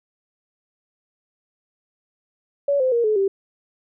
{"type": "tone with pitch steps", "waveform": "sine", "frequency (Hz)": [566, 516, 470.5, 428.9, 391.1], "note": ["C#5", "C5", "A#4", "A4", "G4"], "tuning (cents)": [36, -24, 16, -44, -4], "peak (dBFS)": -16, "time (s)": [2.68, 3.28], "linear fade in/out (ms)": 5, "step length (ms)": 120, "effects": []}